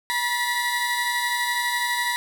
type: tone cluster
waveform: 30% pulse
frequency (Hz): 965 / 1758 / 1942 / 2074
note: B5 / A6 / B6 / C7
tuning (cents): -40 / -2 / -30 / -16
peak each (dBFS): -23 / -31 / -23 / -32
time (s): 0.1-2.16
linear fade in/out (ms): 0
effects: none